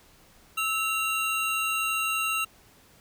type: tone pair together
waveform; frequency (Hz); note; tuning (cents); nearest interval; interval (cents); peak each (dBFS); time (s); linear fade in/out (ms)
square; 1304 / 2763; E6 / F7; -19 / -19; octave + minor second; 1300; -30 / -28; 0.57-2.45; 10
effects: pink hiss -57 dBFS RMS until 3 s